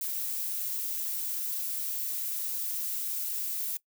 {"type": "noise", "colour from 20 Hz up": "violet", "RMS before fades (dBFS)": -33, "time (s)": [0.01, 3.77], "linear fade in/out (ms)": 2, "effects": ["noise-tail reverb RT60 0.1 s tail -20 dB re dry"]}